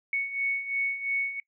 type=beating tone pair; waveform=sine; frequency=2217 / 2219.9 Hz; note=C#7 / C#7; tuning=0 / +2 cents; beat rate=2.9 Hz; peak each=-33 / -28 dBFS; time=0.13-1.4 s; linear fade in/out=2 ms; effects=noise-tail reverb RT60 0.1 s tail -23 dB re dry